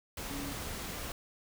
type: tone in noise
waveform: sine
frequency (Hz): 281.2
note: C#4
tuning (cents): +25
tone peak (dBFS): -40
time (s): 0.3-0.53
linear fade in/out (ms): 2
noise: pink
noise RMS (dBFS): -40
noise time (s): 0.17-1.12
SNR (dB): -3
effects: none